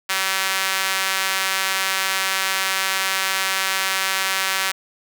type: tone with high-pass filter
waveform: sawtooth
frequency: 191.2 Hz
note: G3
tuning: 43 cents flat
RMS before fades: -22 dBFS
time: 0.09-4.72 s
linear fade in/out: 10 ms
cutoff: 1600 Hz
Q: 0.96
effects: none